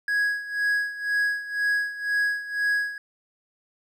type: tone with tremolo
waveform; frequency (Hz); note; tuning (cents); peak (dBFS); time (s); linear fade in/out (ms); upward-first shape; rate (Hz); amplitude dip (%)
triangle; 1661.2; G#6; 0; -18; 0.08-2.98; 2; sine; 2; 80
effects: none